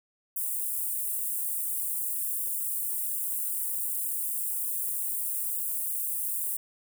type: high-pass noise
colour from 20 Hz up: white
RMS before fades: -31 dBFS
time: 0.36-6.57 s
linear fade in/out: 5 ms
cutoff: 8500 Hz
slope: 48 dB/octave
effects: none